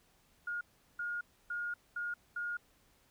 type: tone bursts at uneven times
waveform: sine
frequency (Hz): 1427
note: F6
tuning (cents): +37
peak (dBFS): -35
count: 5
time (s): 0.47-0.61 / 0.99-1.21 / 1.5-1.74 / 1.96-2.14 / 2.36-2.57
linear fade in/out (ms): 5
effects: pink hiss -69 dBFS RMS until 3.1 s